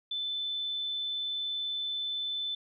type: tone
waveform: sine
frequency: 3519 Hz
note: A7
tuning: in tune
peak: -31 dBFS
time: 0.11-2.55 s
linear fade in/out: 5 ms
effects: none